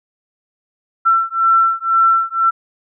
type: beating tone pair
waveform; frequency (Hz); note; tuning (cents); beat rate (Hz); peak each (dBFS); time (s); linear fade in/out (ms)
sine; 1344 / 1346; E6 / E6; +33 / +36; 2; -14; 1.05-2.51; 20
effects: none